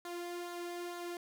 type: tone with flanger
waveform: sawtooth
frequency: 349.2 Hz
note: F4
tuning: in tune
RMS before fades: -42 dBFS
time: 0.05-1.17 s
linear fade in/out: 2 ms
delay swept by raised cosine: 0.36 to 2.16 ms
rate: 2.2 Hz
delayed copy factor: -0.5
effects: none